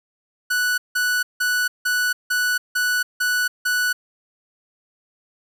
45% pulse tone bursts, 1480 Hz, F#6, in tune, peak -18 dBFS, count 8, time 0.5-3.93 s, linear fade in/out 10 ms, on 280 ms, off 170 ms, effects none

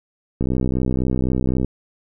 click train, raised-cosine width 3 ms, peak -8 dBFS, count 80, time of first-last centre 0.41-1.646 s, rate 63.9 Hz, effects none

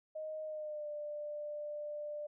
sine tone with pitch glide, 622.3 to 593.9 Hz, D#5 to D5, 0 to +19 cents, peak -39 dBFS, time 0.15-2.27 s, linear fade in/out 10 ms, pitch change -81 cents, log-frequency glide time 0.44-0.88 s, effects none

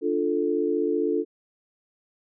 sine chord, D minor, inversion none, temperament equal, 293.7 / 349.2 / 440 Hz, D4 / F4 / A4, 0 / 0 / 0 cents, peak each -27 / -26 / -25 dBFS, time 0.01-1.25 s, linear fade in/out 50 ms, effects none

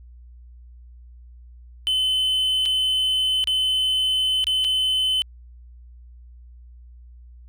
triangle tone with dropouts, 3043 Hz, F#7, 48 cents sharp, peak -17 dBFS, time 1.87-5.22 s, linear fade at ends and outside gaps 0 ms, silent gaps 2.655-2.659 / 3.441-3.473 / 4.442-4.469 / 4.643-4.647 s, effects added 60 Hz sine -42 dBFS peak until 7.48 s

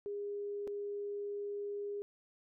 sine tone with dropouts, 407.7 Hz, G#4, 32 cents flat, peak -37 dBFS, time 0.06-2.02 s, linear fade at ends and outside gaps 0 ms, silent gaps 0.672-0.676 s, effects none

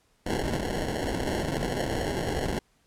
white noise with sample-and-hold, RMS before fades -29 dBFS, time 0.26-2.59 s, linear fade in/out 5 ms, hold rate 1225 Hz, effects pink hiss -67 dBFS RMS until 2.86 s + low-pass 11000 Hz 12 dB/octave

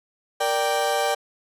35% pulse chord, G minor, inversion first, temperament equal, 466.2 / 587.3 / 784 Hz, Bb4 / D5 / G5, 0 / 0 / 0 cents, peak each -26 / -23 / -22 dBFS, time 0.4-1.15 s, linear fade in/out 10 ms, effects resampled to 32000 Hz

